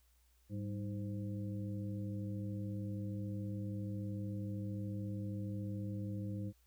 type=harmonic tone with a mistuned harmonic; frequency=103.83 Hz; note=G#2; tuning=in tune; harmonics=1 / 2 / 3 / 5; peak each=-40 / -43 / -47 / -53 dBFS; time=0.49-6.53 s; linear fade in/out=50 ms; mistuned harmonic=2; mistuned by=-91 cents; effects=added 60 Hz sine -68 dBFS peak until 6.66 s + white hiss -75 dBFS RMS until 6.66 s